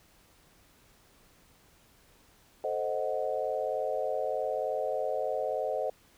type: chord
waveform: sine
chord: A diminished seventh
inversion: none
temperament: equal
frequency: 440 / 523.3 / 622.3 / 740 Hz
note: A4 / C5 / Eb5 / Gb5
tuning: 0 / 0 / 0 / 0 cents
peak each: -36 / -33 / -33 / -36 dBFS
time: 2.64-5.9 s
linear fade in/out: 2 ms
effects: pink hiss -62 dBFS RMS until 6.17 s